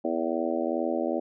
harmonic tone with a mistuned harmonic, 82.41 Hz, E2, in tune, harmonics 3 / 4 / 5 / 6 / 7 / 8 / 9, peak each -32 / -30 / -35 / -36 / -31 / -35 / -37 dBFS, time 0.04-1.2 s, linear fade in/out 10 ms, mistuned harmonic 9, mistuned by +34 cents, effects none

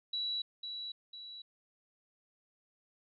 sine tone with echo, 3922 Hz, B7, 13 cents flat, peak -33 dBFS, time 0.13-0.42 s, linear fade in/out 5 ms, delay 500 ms, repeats 2, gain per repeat -6 dB, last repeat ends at 1.42 s, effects none

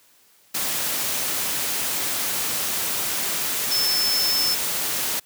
sine tone in noise, 5274 Hz, E8, in tune, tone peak -20 dBFS, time 3.71-4.55 s, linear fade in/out 10 ms, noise white, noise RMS -25 dBFS, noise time 0.54-5.2 s, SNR +2 dB, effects white hiss -57 dBFS RMS until 5.25 s + high-pass 100 Hz 12 dB/octave

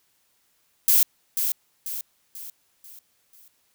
violet noise with echo, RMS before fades -17 dBFS, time 0.88-1.03 s, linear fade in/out 2 ms, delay 490 ms, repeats 5, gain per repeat -7 dB, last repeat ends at 3.48 s, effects white hiss -67 dBFS RMS until 3.74 s

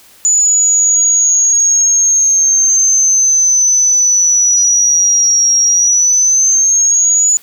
sine exponential two-way sweep, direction down then up, 6950 to 5630 to 6950 Hz, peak -7 dBFS, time 0.25-7.37 s, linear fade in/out 0 ms, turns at 5.57 s, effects white hiss -43 dBFS RMS until 7.42 s

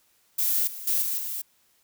violet noise with level steps, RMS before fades -24 / -38 / -24 / -28 / -32 dBFS, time 0.38-1.42 s, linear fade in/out 10 ms, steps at 0.67 / 0.87 / 1.02 / 1.18 s, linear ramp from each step 5 ms, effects white hiss -65 dBFS RMS until 1.83 s

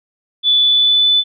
sine tone with pitch glide, 3470 to 3496 Hz, A7 to A7, -25 to -12 cents, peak -9 dBFS, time 0.43-1.24 s, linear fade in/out 50 ms, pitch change +13 cents, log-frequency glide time 0.62-1.1 s, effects none

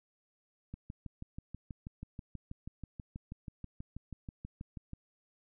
click train, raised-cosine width 5 ms, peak -30 dBFS, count 27, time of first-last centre 0.74-4.934 s, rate 6.2 Hz, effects none

